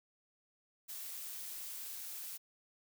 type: noise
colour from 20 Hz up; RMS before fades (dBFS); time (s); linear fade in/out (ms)
blue; -45; 0.88-2.38; 20
effects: none